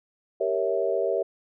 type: chord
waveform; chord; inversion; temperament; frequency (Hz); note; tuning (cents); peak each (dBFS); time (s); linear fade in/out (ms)
sine; G diminished seventh; none; equal with one note detuned; 392 / 466.2 / 554.4 / 655.5; G4 / Bb4 / Db5 / Fb5; 0 / 0 / 0 / -10; -28; 0.4-1.23; 10
effects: none